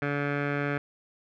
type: tone with low-pass filter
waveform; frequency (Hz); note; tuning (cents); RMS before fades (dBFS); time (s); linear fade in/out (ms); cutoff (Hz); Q
15% pulse; 143.6; D3; -39; -29; 0.02-0.78; 2; 1900; 4.2
effects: none